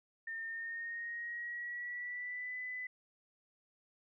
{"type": "tone with pitch glide", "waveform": "sine", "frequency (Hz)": [1815, 2002], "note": ["A#6", "B6"], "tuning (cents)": [-47, 23], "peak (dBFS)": -39, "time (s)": [0.27, 2.87], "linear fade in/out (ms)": 5, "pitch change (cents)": 170, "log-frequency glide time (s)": [0.44, 2.56], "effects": []}